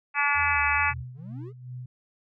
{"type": "harmonic tone", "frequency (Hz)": 287.5, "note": "D4", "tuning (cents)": -37, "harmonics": [3, 4, 5, 6, 7, 8, 9], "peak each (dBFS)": [-29, -29, -29, -29, -29, -29, -29], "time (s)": [0.14, 0.94], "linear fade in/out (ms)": 50}
{"type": "tone with vibrato", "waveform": "sine", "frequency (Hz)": 79, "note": "D#2", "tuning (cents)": 27, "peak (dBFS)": -35, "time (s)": [0.34, 1.05], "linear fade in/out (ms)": 50, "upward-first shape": "square", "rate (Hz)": 2.3, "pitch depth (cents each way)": 92}
{"type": "tone with tremolo", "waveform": "sine", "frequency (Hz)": 125.3, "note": "B2", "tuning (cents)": 25, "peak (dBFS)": -34, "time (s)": [0.9, 1.86], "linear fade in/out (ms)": 5, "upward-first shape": "sine", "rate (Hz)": 2.6, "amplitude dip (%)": 65}
{"type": "exponential sweep", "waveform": "triangle", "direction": "up", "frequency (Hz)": [129.9, 444.4], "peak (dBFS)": -38, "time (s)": [1.14, 1.53], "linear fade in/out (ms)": 50}
{"effects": []}